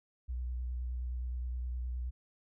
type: tone with vibrato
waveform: sine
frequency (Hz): 61.6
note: B1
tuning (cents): -4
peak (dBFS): -34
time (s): 0.28-2.11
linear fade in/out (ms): 20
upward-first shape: sine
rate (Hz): 9.6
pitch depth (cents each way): 24
effects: none